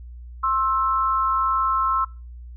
sine tone pair together, 1060.9 / 1319 Hz, C6 / E6, +24 / +1 cents, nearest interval major third, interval 377 cents, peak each -21 dBFS, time 0.43-2.05 s, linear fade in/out 10 ms, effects noise-tail reverb RT60 0.3 s tail -23 dB re dry + added 60 Hz sine -36 dBFS peak until 2.56 s

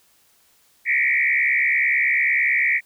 sine tone with frequency modulation, 2104 Hz, C7, 9 cents sharp, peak -16 dBFS, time 0.85-2.81 s, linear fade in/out 50 ms, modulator 69 Hz, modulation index 3.6, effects white hiss -59 dBFS RMS until 2.85 s

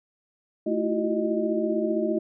sine tone cluster, 219.8 / 325.7 / 340.9 / 374.5 / 619 Hz, A3 / E4 / F4 / F#4 / D#5, -2 / -21 / -42 / +21 / -9 cents, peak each -29 dBFS, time 0.66-2.19 s, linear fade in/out 10 ms, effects none

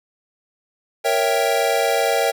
square chord, A# diminished seventh, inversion none, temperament equal, 466.2 / 554.4 / 659.3 / 784 Hz, A#4 / C#5 / E5 / G5, 0 / 0 / 0 / 0 cents, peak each -23 dBFS, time 1.04-2.32 s, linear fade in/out 20 ms, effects none

